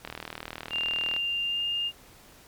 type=click train; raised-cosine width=0.3 ms; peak=-19 dBFS; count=45; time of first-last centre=0.05-1.164 s; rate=39.5 Hz
type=tone with pitch glide; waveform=sine; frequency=2794 to 2817 Hz; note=F7 to F7; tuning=0 to +14 cents; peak=-26 dBFS; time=0.7-1.92 s; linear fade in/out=50 ms; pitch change=+14 cents; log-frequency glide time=1.45-1.63 s
effects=pink hiss -53 dBFS RMS until 2.47 s + MP3 96 kbps